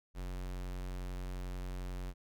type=tone; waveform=square; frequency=45.59 Hz; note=F#1; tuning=25 cents flat; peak=-39 dBFS; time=0.14-2.14 s; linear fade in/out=50 ms; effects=none